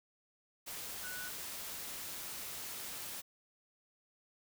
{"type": "tone in noise", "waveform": "sine", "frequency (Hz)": 1480, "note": "F#6", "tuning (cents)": 0, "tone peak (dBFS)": -44, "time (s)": [1.03, 1.3], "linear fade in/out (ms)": 20, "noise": "white", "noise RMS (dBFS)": -44, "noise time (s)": [0.66, 3.22], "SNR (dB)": -3, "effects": []}